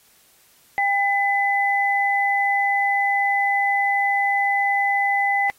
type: tone pair together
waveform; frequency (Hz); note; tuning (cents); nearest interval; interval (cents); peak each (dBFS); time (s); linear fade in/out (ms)
sine; 800 / 2008; G5 / B6; +35 / +28; octave + major third; 1593; -20; 0.78-5.5; 0
effects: white hiss -56 dBFS RMS until 5.58 s + AAC 48 kbps